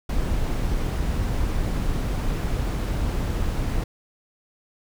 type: noise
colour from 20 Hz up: brown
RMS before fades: -24 dBFS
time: 0.09-3.84 s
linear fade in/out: 5 ms
effects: none